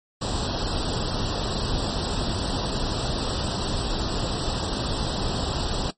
pink noise with comb filter, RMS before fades -26 dBFS, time 0.21-5.91 s, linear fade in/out 10 ms, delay 0.23 ms, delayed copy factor +1, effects noise-tail reverb RT60 0.1 s tail -17 dB re dry + MP3 32 kbps

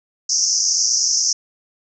white band-pass noise, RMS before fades -18 dBFS, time 0.29-1.33 s, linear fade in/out 5 ms, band 5200 to 6400 Hz, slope 96 dB/octave, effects none

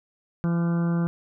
harmonic tone with a mistuned harmonic, 169.8 Hz, F3, 48 cents flat, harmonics 1 / 2 / 3 / 4 / 5 / 6 / 7 / 8 / 9, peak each -21 / -33 / -38 / -43 / -44 / -45 / -42 / -43 / -46 dBFS, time 0.44-1.07 s, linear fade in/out 0 ms, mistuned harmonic 8, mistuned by +42 cents, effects none

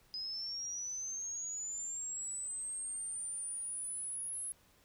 sine linear sweep, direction up, 5000 to 10770 Hz, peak -38 dBFS, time 0.14-4.52 s, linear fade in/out 0 ms, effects pink hiss -67 dBFS RMS until 4.84 s

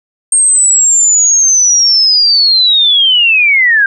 sine linear sweep, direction down, 8570 to 1568 Hz, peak -5 dBFS, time 0.32-3.86 s, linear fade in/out 2 ms, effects none

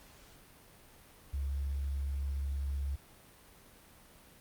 sine tone with quantisation, 69.3 Hz, C#2, in tune, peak -32 dBFS, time 1.33-2.96 s, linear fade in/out 10 ms, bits 10, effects pink hiss -58 dBFS RMS until 4.4 s + Opus 48 kbps

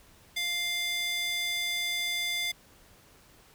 square tone with high-pass filter, 698.5 Hz, F5, in tune, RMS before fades -31 dBFS, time 0.36-2.52 s, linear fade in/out 10 ms, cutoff 2700 Hz, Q 7.4, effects pink hiss -58 dBFS RMS until 3.54 s

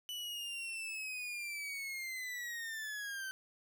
40% pulse linear sweep, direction down, 2982 to 1535 Hz, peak -39 dBFS, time 0.09-3.31 s, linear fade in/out 0 ms, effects none

